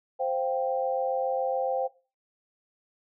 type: chord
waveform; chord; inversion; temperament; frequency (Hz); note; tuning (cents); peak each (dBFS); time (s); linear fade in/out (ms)
sine; C suspended fourth; none; just; 523.3 / 697.7 / 784.9; C5 / F5 / G5; 0 / -2 / +2; -28 / -33 / -30; 0.19-1.88; 20
effects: noise-tail reverb RT60 0.3 s tail -17 dB re dry